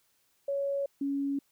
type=tone pair in turn; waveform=sine; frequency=558 / 279 Hz; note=C#5 / C#4; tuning=+11 / +11 cents; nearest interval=octave; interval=1200 cents; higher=first; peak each=-28 / -28 dBFS; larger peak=neither; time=0.48-0.86 / 1.01-1.39 s; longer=neither; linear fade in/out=5 ms; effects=white hiss -71 dBFS RMS until 1.51 s